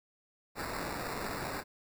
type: noise with sample-and-hold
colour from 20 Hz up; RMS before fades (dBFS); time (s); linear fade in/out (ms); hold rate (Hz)
violet; -38; 0.55-1.64; 50; 3150
effects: none